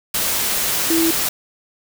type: tone in noise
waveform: sine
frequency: 329.1 Hz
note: E4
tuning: 3 cents flat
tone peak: -15 dBFS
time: 0.9-1.11 s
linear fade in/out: 5 ms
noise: white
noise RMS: -20 dBFS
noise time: 0.14-1.29 s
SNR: +2 dB
effects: none